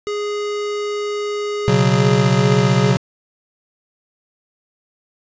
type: tone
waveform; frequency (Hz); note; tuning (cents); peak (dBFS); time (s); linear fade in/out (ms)
square; 414.3; G#4; -4; -21; 0.07-2.91; 0
type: chord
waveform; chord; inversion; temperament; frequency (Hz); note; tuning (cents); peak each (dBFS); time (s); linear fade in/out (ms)
square; B suspended second; none; just; 123.47 / 138.9 / 185.21; B2 / C#3 / F#3; 0 / +4 / +2; -18; 1.68-2.97; 0
effects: resampled to 16000 Hz + 8-bit